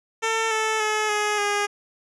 10% pulse tone with pitch steps, 448.5 / 438.5 / 428.7 / 419.2 / 409.9 Hz, A4 / A4 / A4 / G#4 / G#4, +33 / -6 / -45 / +16 / -23 cents, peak -13 dBFS, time 0.22-1.67 s, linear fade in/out 20 ms, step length 290 ms, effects resampled to 22050 Hz

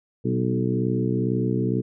harmonic tone with a mistuned harmonic, 62.1 Hz, B1, 10 cents sharp, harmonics 2 / 3 / 4 / 5 / 6 / 7, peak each -25 / -27 / -28 / -29 / -30 / -30 dBFS, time 0.24-1.82 s, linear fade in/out 20 ms, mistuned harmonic 3, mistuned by +43 cents, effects none

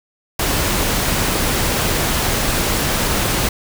pink noise, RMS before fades -18 dBFS, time 0.39-3.49 s, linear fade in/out 5 ms, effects none

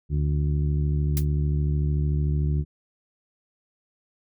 harmonic tone, 73.42 Hz, D2, in tune, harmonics 1 / 2 / 3 / 4 / 5, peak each -23 / -24 / -39 / -38 / -40 dBFS, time 0.09-2.65 s, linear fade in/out 50 ms
blue noise with exponential decay, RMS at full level -26 dBFS, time 1.17-1.25 s, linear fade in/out 1 ms, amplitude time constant 17 ms
effects none

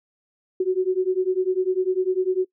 sine beating tone pair, 366.6 / 376.6 Hz, F#4 / F#4, -16 / +31 cents, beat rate 10 Hz, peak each -22 dBFS, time 0.6-2.45 s, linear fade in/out 5 ms, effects noise-tail reverb RT60 0.1 s tail -22 dB re dry

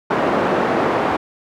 pink band-pass noise, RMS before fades -18 dBFS, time 0.1-1.17 s, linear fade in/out 10 ms, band 290 to 1200 Hz, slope 12 dB/octave, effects none

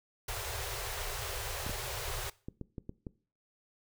pink band-stop noise, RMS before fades -38 dBFS, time 0.28-2.3 s, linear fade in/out 5 ms, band 130 to 370 Hz, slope 96 dB/octave
clicks, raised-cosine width 3 ms, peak -27 dBFS, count 7, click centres 1.665 / 1.696 / 2.485 / 2.613 / 2.782 / 2.894 / 3.068 s
effects noise-tail reverb RT60 0.4 s tail -20 dB re dry

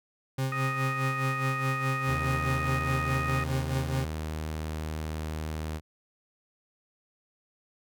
40% pulse tone with tremolo, 132.8 Hz, C3, 26 cents sharp, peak -25 dBFS, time 0.38-4.05 s, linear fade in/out 5 ms, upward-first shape sine, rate 4.8 Hz, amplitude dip 65%
harmonic tone, 622.3 Hz, D#5, in tune, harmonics 2 / 3 / 4, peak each -32 / -36 / -38 dBFS, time 0.52-3.44 s, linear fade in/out 2 ms
sawtooth tone, 78 Hz, D#2, 5 cents sharp, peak -28 dBFS, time 2.06-5.81 s, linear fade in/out 50 ms
effects none

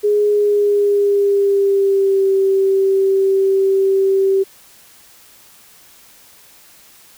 sine tone with pitch glide, 415.3 to 387.5 Hz, G#4 to G4, 0 to -20 cents, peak -11 dBFS, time 0.03-4.44 s, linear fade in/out 20 ms, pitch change -120 cents, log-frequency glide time 0.28-2.29 s, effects white hiss -46 dBFS RMS until 7.17 s

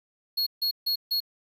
square tone bursts, 4322 Hz, C#8, 45 cents flat, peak -24 dBFS, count 4, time 0.37-1.204 s, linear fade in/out 10 ms, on 96 ms, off 150 ms, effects 10-bit

